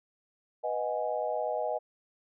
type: chord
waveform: sine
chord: G# minor seventh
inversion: first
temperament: equal with one note detuned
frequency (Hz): 493.9 / 622.3 / 734 / 830.6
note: B4 / D#5 / F#5 / G#5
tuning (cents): 0 / 0 / -14 / 0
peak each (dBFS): -35 / -32 / -36 / -36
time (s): 0.63-1.79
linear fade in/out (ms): 20
effects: none